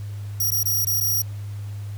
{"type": "tone with dropouts", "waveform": "5% pulse", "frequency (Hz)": 5690, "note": "F8", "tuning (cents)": 31, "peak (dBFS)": -14, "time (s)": [0.4, 1.22], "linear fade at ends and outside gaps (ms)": 5, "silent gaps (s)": [[0.506, 0.517], [0.632, 0.655], [0.849, 0.869], [1.003, 1.008]], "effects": ["added 102 Hz sine -29 dBFS peak until 1.97 s", "pink hiss -50 dBFS RMS until 1.97 s"]}